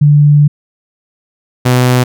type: tone pair in turn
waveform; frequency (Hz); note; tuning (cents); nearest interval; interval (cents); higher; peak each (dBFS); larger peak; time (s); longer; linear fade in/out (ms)
sine / sawtooth; 146.83 / 125.46; D3 / B2; 0 / +28; minor third; 272; first; -3; neither; 0.01-0.48 / 1.65-2.04; first; 10
effects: none